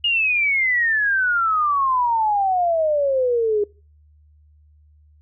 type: exponential sweep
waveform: sine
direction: down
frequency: 2878 to 407 Hz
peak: -16 dBFS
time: 0.04-3.64 s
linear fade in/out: 5 ms
effects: noise-tail reverb RT60 0.4 s tail -25 dB re dry + added 75 Hz sine -50 dBFS peak until 5.21 s